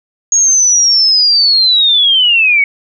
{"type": "linear sweep", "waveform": "sine", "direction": "down", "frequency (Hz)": [6645, 2201], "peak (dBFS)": -6, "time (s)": [0.32, 2.64], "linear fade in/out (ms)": 2, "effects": []}